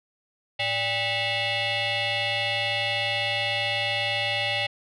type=tone with frequency modulation; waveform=sine; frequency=109.9 Hz; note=A2; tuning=2 cents flat; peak=-22 dBFS; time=0.59-4.67 s; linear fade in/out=10 ms; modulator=692 Hz; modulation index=5; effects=tanh soft clip ceiling -20 dBFS